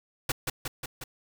pink noise with echo, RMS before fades -27 dBFS, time 0.29-0.32 s, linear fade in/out 5 ms, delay 180 ms, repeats 4, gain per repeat -3 dB, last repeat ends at 1.04 s, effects none

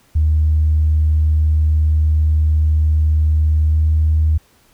sine tone with pitch glide, 77.2 to 77.96 Hz, D#2 to D#2, -13 to +4 cents, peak -10 dBFS, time 0.15-4.38 s, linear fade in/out 10 ms, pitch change +17 cents, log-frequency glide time 3.7-3.78 s, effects tanh soft clip ceiling -6 dBFS + pink hiss -54 dBFS RMS until 4.73 s

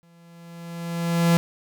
45% pulse tone with exponential growth, 169.3 Hz, E3, 46 cents sharp, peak -14 dBFS, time 0.03-1.37 s, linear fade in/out 0 ms, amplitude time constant 290 ms, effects none

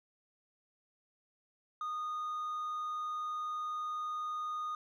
sine tone with hard clipping, 1232 Hz, D#6, 17 cents flat, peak -36 dBFS, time 1.81-4.75 s, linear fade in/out 2 ms, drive 2 dB, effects none

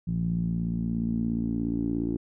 10% pulse tone with low-pass filter sweep, 57 Hz, A#1, 38 cents flat, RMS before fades -28 dBFS, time 0.07-2.17 s, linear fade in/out 10 ms, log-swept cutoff 160 to 320 Hz, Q 4.8, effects none

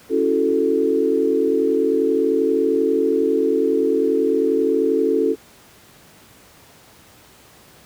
sine chord, F# minor seventh, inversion second, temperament equal, 277.2 / 329.6 / 370 / 440 Hz, C#4 / E4 / F#4 / A4, 0 / 0 / 0 / 0 cents, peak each -22 / -23 / -22 / -18 dBFS, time 0.09-5.36 s, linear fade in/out 50 ms, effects pink hiss -48 dBFS RMS until 7.85 s + high-pass 80 Hz 12 dB/octave

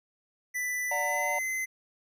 square tone with pitch glide, 1987 to 2051 Hz, B6 to C7, +10 to -35 cents, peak -30 dBFS, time 0.54-1.66 s, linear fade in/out 20 ms, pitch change +55 cents, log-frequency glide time 1.03-1.32 s
triangle chord, D augmented, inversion none, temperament just, 587.3 / 734.2 / 917.7 Hz, D5 / F#5 / A#5, 0 / -14 / -27 cents, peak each -32 dBFS, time 0.91-1.39 s, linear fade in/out 5 ms
effects none

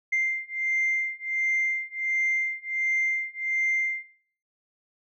sine beating tone pair, 2093 / 2094.4 Hz, C7 / C7, 0 / +1 cents, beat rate 1.4 Hz, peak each -26 dBFS, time 0.12-4.04 s, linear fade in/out 10 ms, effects noise-tail reverb RT60 0.5 s tail -18 dB re dry + tanh soft clip ceiling -18 dBFS

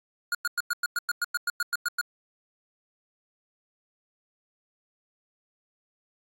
square tone bursts, 1435 Hz, F6, 47 cents sharp, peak -25 dBFS, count 14, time 0.32-2.012 s, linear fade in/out 2 ms, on 28 ms, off 100 ms, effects AAC 48 kbps

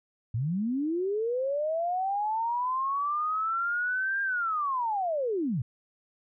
sine linear two-way sweep, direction up then down, 103.83 to 1609 to 103.83 Hz, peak -26 dBFS, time 0.34-5.62 s, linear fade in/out 5 ms, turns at 4.22 s, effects none

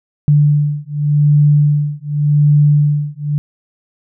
sine beating tone pair, 146.8 / 147.67 Hz, D3 / D3, 0 / +10 cents, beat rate 0.87 Hz, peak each -12 dBFS, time 0.28-3.38 s, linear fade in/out 0 ms, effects none

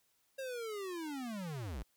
square linear sweep, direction down, 544 to 45 Hz, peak -40 dBFS, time 0.38-1.83 s, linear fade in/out 10 ms, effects white hiss -75 dBFS RMS until 1.96 s

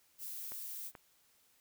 violet noise, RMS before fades -44 dBFS, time 0.18-0.92 s, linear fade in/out 50 ms
clicks, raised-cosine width 0.5 ms, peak -34 dBFS, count 2, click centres 0.52 / 0.952 s
effects white hiss -70 dBFS RMS until 1.6 s

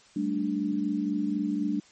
sine chord, G suspended second, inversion none, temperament equal, 196 / 220 / 293.7 Hz, G3 / A3 / D4, 0 / 0 / 0 cents, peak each -31 / -31 / -28 dBFS, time 0.16-1.8 s, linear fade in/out 5 ms, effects white hiss -57 dBFS RMS until 1.91 s + MP3 32 kbps

